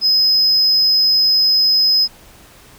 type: tone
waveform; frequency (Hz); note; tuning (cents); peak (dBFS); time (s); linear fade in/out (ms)
sine; 5070; D#8; +32; -8; 0.01-2.08; 50
effects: tanh soft clip ceiling -9 dBFS + pink hiss -44 dBFS RMS until 2.78 s